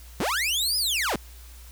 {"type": "linear two-way sweep", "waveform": "sawtooth", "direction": "up then down", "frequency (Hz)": [122.2, 5130, 122.2], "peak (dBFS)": -20, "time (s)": [0.2, 1.16], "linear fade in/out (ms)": 0, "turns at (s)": 0.77, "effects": ["added 60 Hz sine -43 dBFS peak until 1.71 s", "white hiss -51 dBFS RMS until 1.71 s"]}